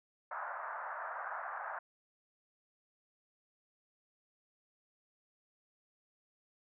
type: band-pass noise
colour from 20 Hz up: white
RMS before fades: -42 dBFS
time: 0.31-1.79 s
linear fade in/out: 5 ms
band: 620 to 1600 Hz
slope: 48 dB/octave
effects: none